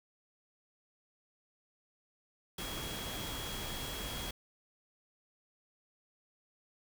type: tone in noise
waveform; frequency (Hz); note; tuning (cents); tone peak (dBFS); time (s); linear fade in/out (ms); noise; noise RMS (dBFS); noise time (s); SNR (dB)
sine; 3302; G#7; -11; -45; 2.58-4.31; 5; pink; -41; 2.58-4.31; -7
effects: none